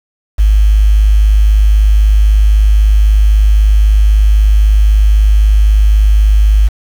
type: tone with quantisation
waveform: sine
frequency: 51.91 Hz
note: G#1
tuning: in tune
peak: -4 dBFS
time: 0.38-6.69 s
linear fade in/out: 20 ms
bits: 5
effects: none